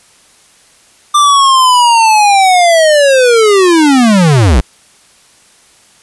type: linear sweep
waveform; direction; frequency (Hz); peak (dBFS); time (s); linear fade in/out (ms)
square; down; 1191 to 49.08; -5; 1.14-4.61; 10
effects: white hiss -45 dBFS RMS until 6.02 s + resampled to 24000 Hz